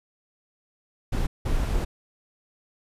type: noise bursts at uneven times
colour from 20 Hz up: brown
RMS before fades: -24 dBFS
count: 2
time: 1.12-1.27 / 1.45-1.85 s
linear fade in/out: 10 ms
effects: resampled to 32000 Hz